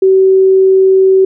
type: tone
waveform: sine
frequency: 381.1 Hz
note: G4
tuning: 49 cents flat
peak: -4 dBFS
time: 0.02-1.25 s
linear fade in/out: 5 ms
effects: none